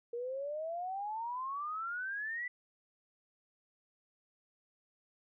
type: exponential sweep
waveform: sine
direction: up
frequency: 466.2 to 2000 Hz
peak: -36 dBFS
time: 0.13-2.48 s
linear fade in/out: 5 ms
effects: none